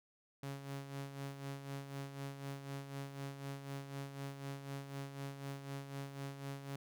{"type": "tone with tremolo", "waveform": "sawtooth", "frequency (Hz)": 138.59, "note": "C#3", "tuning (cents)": 0, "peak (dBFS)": -37, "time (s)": [0.43, 6.76], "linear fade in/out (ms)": 2, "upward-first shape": "sine", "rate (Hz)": 4, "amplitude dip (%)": 60, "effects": []}